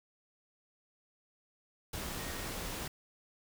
sine tone in noise, 1864.7 Hz, A#6, in tune, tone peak -50 dBFS, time 2.18-2.48 s, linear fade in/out 5 ms, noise pink, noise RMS -40 dBFS, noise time 1.93-2.88 s, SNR -13 dB, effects none

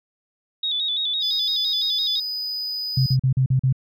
sine tone with vibrato, 3620 Hz, A7, 48 cents sharp, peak -21 dBFS, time 0.63-2.2 s, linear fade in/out 5 ms, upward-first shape square, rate 5.9 Hz, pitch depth 68 cents each way
triangle tone, 4978 Hz, D#8, in tune, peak -24 dBFS, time 1.2-3.17 s, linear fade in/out 50 ms
sine tone bursts, 130.81 Hz, C3, in tune, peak -15 dBFS, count 6, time 2.97-3.727 s, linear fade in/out 5 ms, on 92 ms, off 41 ms
effects none

